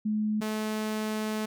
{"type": "tone pair in turn", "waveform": ["sine", "sawtooth"], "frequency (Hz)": [213.4, 215.8], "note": ["G#3", "A3"], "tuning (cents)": [47, -33], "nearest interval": "unison", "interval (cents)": 20, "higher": "second", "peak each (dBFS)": -25, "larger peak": "neither", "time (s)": [[0.05, 0.41], [0.41, 1.46]], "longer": "second", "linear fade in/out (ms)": 10, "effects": []}